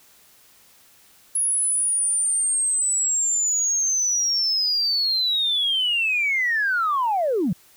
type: linear sweep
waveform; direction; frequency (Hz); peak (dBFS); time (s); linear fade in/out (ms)
sine; down; 10548 to 148.3; -18; 1.35-7.53; 5
effects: tanh soft clip ceiling -14 dBFS + white hiss -54 dBFS RMS until 7.76 s